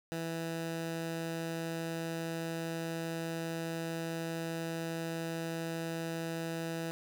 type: tone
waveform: 15% pulse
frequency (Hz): 164.81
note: E3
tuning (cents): 0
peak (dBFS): -29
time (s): 0.12-6.91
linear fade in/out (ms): 0
effects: none